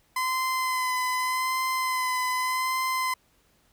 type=tone with vibrato; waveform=30% pulse; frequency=1023 Hz; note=C6; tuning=39 cents flat; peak=-22 dBFS; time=0.16-3.14 s; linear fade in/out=5 ms; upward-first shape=sine; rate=0.84 Hz; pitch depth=22 cents each way; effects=pink hiss -65 dBFS RMS until 3.72 s